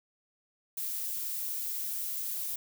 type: noise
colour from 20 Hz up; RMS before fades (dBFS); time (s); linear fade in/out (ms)
violet; -35; 0.77-2.56; 5
effects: none